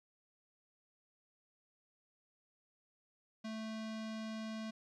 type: tone with low-pass filter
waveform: square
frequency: 220 Hz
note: A3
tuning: in tune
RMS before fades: -43 dBFS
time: 3.44-4.71 s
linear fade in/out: 10 ms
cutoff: 5100 Hz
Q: 1.4
effects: 13-bit